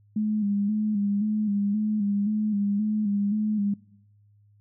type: tone with vibrato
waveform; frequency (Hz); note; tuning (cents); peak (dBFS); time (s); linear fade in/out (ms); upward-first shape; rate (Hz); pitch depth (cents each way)
sine; 207.7; G#3; 0; -22; 0.16-3.74; 5; square; 1.9; 47
effects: noise-tail reverb RT60 1.0 s tail -24 dB re dry + added 103 Hz sine -56 dBFS peak until 4.6 s